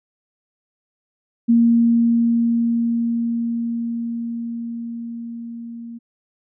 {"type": "tone with level ramp", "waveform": "sine", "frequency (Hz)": 233.1, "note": "A#3", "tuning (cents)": 0, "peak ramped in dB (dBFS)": [-10, -31], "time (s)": [1.48, 5.99], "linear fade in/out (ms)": 20, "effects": []}